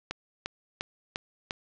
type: click train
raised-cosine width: 0.2 ms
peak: -14 dBFS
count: 5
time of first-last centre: 0.11-1.509 s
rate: 2.86 Hz
effects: low-pass 5000 Hz 12 dB/octave